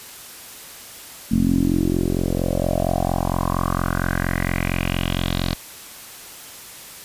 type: tone with low-pass filter sweep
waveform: 10% pulse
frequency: 44.32 Hz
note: F1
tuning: 26 cents sharp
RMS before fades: -21 dBFS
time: 1.31-5.55 s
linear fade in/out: 10 ms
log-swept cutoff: 230 to 4300 Hz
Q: 4.9
effects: white hiss -39 dBFS RMS until 7.04 s + resampled to 32000 Hz